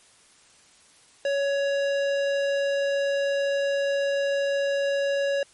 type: tone with hard clipping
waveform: sine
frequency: 559 Hz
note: C#5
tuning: 14 cents sharp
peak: -24 dBFS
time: 1.25-5.43 s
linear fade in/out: 2 ms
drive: 15 dB
effects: white hiss -56 dBFS RMS until 5.53 s + MP3 48 kbps